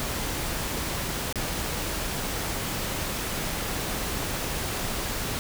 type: noise with dropouts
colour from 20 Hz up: pink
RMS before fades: -30 dBFS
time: 0-5.39 s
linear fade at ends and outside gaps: 0 ms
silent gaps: 1.326-1.357 s
effects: none